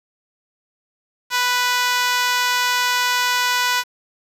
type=tone with high-pass filter; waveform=5% pulse; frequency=493.9 Hz; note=B4; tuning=in tune; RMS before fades=-19 dBFS; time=1.3-3.84 s; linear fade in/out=50 ms; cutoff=1100 Hz; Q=2.9; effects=resampled to 32000 Hz + 7-bit